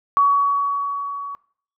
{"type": "tone with level ramp", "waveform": "sine", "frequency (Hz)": 1128, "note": "C#6", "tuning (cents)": 30, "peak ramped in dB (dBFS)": [-11, -28], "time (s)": [0.17, 1.35], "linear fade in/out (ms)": 0, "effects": ["noise-tail reverb RT60 0.5 s tail -20 dB re dry"]}